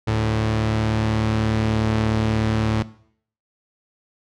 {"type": "tone pair together", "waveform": "sawtooth", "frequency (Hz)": [73.42, 110], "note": ["D2", "A2"], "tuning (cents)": [0, 0], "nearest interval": "perfect fifth", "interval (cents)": 700, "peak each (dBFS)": [-23, -15], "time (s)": [0.07, 2.83], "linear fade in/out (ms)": 10, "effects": ["noise-tail reverb RT60 0.6 s tail -18 dB re dry", "low-pass 5000 Hz 12 dB/octave"]}